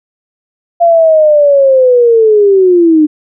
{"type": "linear sweep", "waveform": "sine", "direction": "down", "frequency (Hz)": [690, 298.4], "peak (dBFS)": -3, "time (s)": [0.8, 3.07], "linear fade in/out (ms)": 20, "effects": []}